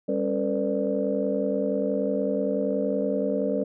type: tone cluster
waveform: sine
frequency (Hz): 199.1 / 274.9 / 453.4 / 504 / 590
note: G3 / C#4 / A#4 / B4 / D5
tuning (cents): +27 / -14 / -48 / +35 / +8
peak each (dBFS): -29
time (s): 0.08-3.64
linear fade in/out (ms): 10
effects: tanh soft clip ceiling -11 dBFS